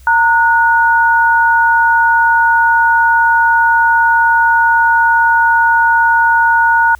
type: tone pair together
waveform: sine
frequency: 919 / 1458.8 Hz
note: A#5 / F#6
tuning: -25 / -25 cents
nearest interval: minor sixth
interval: 800 cents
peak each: -10 dBFS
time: 0.07-6.95 s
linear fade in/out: 2 ms
effects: added 64 Hz sine -37 dBFS peak until 6.99 s + white hiss -49 dBFS RMS until 6.99 s